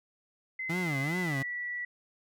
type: tone with pitch glide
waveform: sine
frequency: 2053 to 1951.3 Hz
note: C7 to B6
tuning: -33 to -21 cents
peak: -33 dBFS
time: 0.59-1.85 s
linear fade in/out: 5 ms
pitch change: -88 cents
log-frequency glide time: 0.98-1.45 s
type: tone with vibrato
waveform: 30% pulse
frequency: 157.3 Hz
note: D#3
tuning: 19 cents sharp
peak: -28 dBFS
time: 0.69-1.43 s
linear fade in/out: 10 ms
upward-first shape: sine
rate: 2.5 Hz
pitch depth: 270 cents each way
effects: none

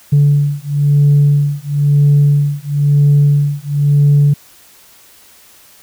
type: beating tone pair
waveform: sine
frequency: 143.8 / 144.8 Hz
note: D3 / D3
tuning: -36 / -24 cents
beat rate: 1 Hz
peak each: -10 dBFS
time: 0.12-4.34 s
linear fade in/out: 10 ms
effects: tanh soft clip ceiling -3 dBFS + white hiss -44 dBFS RMS until 5.82 s

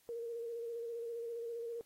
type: tone with vibrato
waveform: sine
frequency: 466.2 Hz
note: A#4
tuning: in tune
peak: -39 dBFS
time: 0.09-1.81 s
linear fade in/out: 0 ms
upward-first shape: square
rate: 15 Hz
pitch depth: 24 cents each way
effects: white hiss -70 dBFS RMS until 1.85 s + AAC 48 kbps

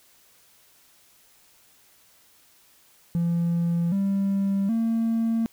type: tone with pitch steps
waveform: triangle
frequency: 170.3 / 196.76 / 227.3 Hz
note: F3 / G3 / A#3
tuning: -43 / +7 / -43 cents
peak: -18 dBFS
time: 3.15-5.46 s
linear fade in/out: 0 ms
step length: 770 ms
effects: tanh soft clip ceiling -16 dBFS + white hiss -58 dBFS RMS until 5.52 s

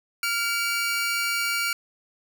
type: tone pair together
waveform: sawtooth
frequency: 1396.9 / 2293 Hz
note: F6 / D7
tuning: 0 / -42 cents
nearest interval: major sixth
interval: 858 cents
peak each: -23 dBFS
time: 0.23-1.73 s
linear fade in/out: 2 ms
effects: none

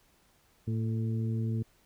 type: harmonic tone with a mistuned harmonic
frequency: 112.6 Hz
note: A2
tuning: 40 cents sharp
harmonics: 1 / 2 / 3 / 4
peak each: -29 / -35 / -43 / -46 dBFS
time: 0.67-1.63 s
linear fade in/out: 10 ms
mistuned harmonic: 4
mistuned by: -36 cents
effects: pink hiss -66 dBFS RMS until 1.85 s

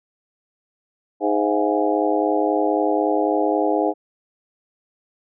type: harmonic tone with a mistuned harmonic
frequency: 103.83 Hz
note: G#2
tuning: in tune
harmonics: 3 / 4 / 5 / 6 / 7 / 8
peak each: -22 / -23 / -24 / -25 / -25 / -26 dBFS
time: 1.2-3.94 s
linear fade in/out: 50 ms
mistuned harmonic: 6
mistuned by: +90 cents
effects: none

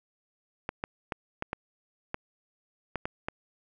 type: clicks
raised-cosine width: 0.5 ms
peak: -16 dBFS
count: 9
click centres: 0.691 / 0.839 / 1.122 / 1.424 / 1.531 / 2.144 / 2.957 / 3.055 / 3.285 s
effects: none

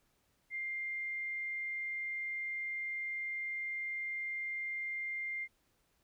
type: tone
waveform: sine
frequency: 2100 Hz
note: C7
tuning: 6 cents sharp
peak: -36 dBFS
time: 0.5-5.48 s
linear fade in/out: 50 ms
effects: pink hiss -75 dBFS RMS until 6.03 s

